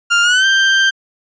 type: tone with pitch glide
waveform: 30% pulse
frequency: 1400 to 1571.4 Hz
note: F6 to G6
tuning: +4 to +4 cents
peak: -7 dBFS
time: 0.1-0.91 s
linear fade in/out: 20 ms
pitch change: +200 cents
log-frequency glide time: 0.22-0.46 s
effects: resampled to 16000 Hz